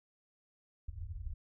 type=low-pass noise; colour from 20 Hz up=white; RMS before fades=-42 dBFS; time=0.88-1.34 s; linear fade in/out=5 ms; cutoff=100 Hz; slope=96 dB/octave; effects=none